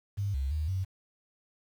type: tone with pitch steps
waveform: sine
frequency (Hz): 100.3 / 67.3 / 76.9 / 94.3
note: G2 / C2 / D#2 / F#2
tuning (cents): +40 / +49 / -20 / +33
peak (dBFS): -28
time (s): 0.17-0.85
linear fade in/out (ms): 20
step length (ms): 170
effects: 9-bit